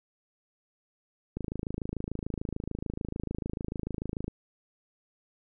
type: click train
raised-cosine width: 3 ms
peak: -20 dBFS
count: 79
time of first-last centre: 1.37-4.28 s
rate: 26.8 Hz
effects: none